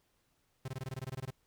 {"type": "tone bursts", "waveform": "45% pulse", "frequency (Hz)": 130.81, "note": "C3", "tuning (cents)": 0, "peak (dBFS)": -37, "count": 13, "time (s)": [0.65, 1.306], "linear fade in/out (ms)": 5, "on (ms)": 32, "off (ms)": 20, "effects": ["pink hiss -75 dBFS RMS until 1.46 s"]}